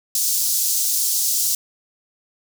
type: high-pass noise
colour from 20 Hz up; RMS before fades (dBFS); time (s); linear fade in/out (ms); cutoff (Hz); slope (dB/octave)
pink; -20; 0.15-1.55; 2; 5300; 24
effects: none